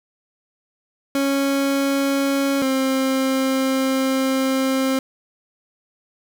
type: tone pair in turn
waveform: 30% pulse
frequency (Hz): 276.1 / 265.1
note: C#4 / C4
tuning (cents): -7 / +23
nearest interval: minor second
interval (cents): 70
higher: first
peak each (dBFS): -15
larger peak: neither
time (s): 1.15-2.62 / 2.62-4.99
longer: second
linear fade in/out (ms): 2
effects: none